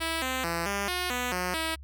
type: tone with pitch steps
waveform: 5% pulse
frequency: 326.8 / 259 / 168.6 / 200.5 / 359.9 / 247.7 / 180.8 / 322.7 Hz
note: E4 / C4 / E3 / G3 / F#4 / B3 / F#3 / E4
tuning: -15 / -17 / +39 / +39 / -48 / +5 / -40 / -37 cents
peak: -17 dBFS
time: 0-1.76 s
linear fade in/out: 20 ms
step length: 220 ms
effects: added 69 Hz sine -42 dBFS peak until 1.83 s